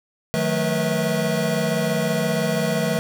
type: tone cluster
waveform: square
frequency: 155.9 / 181.9 / 220.4 / 488.6 / 646 Hz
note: D#3 / F#3 / A3 / B4 / E5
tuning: +4 / -29 / +3 / -19 / -35 cents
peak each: -27 dBFS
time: 0.34-2.99 s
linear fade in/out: 0 ms
effects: none